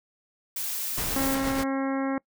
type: noise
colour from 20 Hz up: blue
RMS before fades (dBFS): -31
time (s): 0.56-1.35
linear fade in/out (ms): 5
type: noise with tremolo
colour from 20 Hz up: pink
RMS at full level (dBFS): -31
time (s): 0.97-1.64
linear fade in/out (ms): 10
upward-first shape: triangle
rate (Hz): 8.4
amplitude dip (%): 40
type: harmonic tone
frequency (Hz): 270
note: C#4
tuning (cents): -45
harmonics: 1 / 2 / 3 / 4 / 5 / 6 / 7 / 8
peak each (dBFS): -26 / -32 / -36 / -38 / -40 / -42 / -43 / -44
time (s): 1.16-2.18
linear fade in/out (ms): 2
effects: noise-tail reverb RT60 0.1 s tail -24 dB re dry